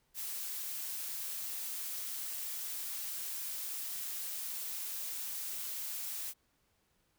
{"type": "noise", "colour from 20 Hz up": "blue", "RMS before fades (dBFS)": -40, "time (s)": [0.14, 6.34], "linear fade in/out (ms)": 50, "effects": ["pink hiss -75 dBFS RMS until 7.18 s"]}